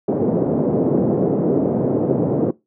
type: band-pass noise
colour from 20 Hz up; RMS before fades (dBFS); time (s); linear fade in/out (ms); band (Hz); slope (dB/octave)
white; -18; 0.08-2.51; 5; 130 to 490; 24
effects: noise-tail reverb RT60 0.2 s tail -21 dB re dry